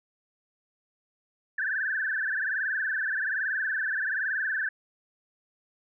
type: tone with frequency modulation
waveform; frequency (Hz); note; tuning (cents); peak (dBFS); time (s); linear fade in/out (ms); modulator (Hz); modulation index
sine; 1645; G#6; -17; -26; 1.58-4.69; 5; 21.2; 6.6
effects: none